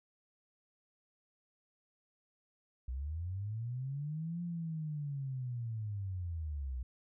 sine linear two-way sweep, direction up then down, 60 to 174.9 to 60 Hz, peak -36 dBFS, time 2.88-6.83 s, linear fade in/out 5 ms, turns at 4.42 s, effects none

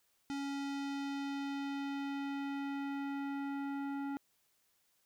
square tone with low-pass filter sweep, 278.9 Hz, C#4, 11 cents sharp, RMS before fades -39 dBFS, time 0.3-4.17 s, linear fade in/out 0 ms, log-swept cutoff 6400 to 1400 Hz, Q 0.95, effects white hiss -75 dBFS RMS until 5.05 s

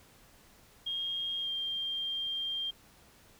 sine tone with pitch glide, 3238 to 3190 Hz, G#7 to G7, -45 to +30 cents, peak -32 dBFS, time 0.86-2.71 s, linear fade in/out 10 ms, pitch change -25 cents, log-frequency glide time 1.41-1.49 s, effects pink hiss -60 dBFS RMS until 3.39 s

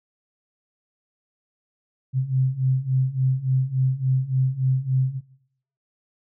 sine beating tone pair, 129 / 132.5 Hz, C3 / C3, -24 / +22 cents, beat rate 3.5 Hz, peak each -24 / -20 dBFS, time 2.13-5.21 s, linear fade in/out 50 ms, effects noise-tail reverb RT60 0.7 s tail -19 dB re dry

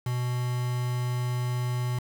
triangle tone with quantisation, 123.47 Hz, B2, in tune, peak -24 dBFS, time 0.06-1.99 s, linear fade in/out 5 ms, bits 6, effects none

